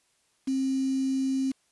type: tone with quantisation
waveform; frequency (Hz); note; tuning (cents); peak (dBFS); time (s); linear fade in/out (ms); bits
sine; 266.1; C4; +29; -24; 0.47-1.52; 10; 7
effects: white hiss -69 dBFS RMS until 1.71 s + resampled to 24000 Hz